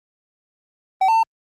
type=tone with pitch steps; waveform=triangle; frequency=763 / 895 / 901 Hz; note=G5 / A5 / A5; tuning=-47 / +29 / +41 cents; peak=-11 dBFS; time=1.01-1.232 s; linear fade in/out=5 ms; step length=74 ms; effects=Opus 24 kbps